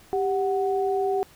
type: tone pair together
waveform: sine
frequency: 393.1 / 742 Hz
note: G4 / F#5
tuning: +5 / +5 cents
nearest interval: major seventh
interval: 1100 cents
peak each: -23 / -26 dBFS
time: 0.13-1.23 s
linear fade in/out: 0 ms
effects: pink hiss -53 dBFS RMS until 1.35 s